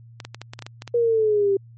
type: clicks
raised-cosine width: 0.2 ms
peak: -17 dBFS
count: 10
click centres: 0.202 / 0.25 / 0.346 / 0.416 / 0.535 / 0.591 / 0.623 / 0.665 / 0.821 / 0.877 s
type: exponential sweep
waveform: sine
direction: down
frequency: 479.9 to 388.4 Hz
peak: -16 dBFS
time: 0.94-1.57 s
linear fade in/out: 5 ms
effects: added 116 Hz sine -43 dBFS peak until 1.77 s + MP3 32 kbps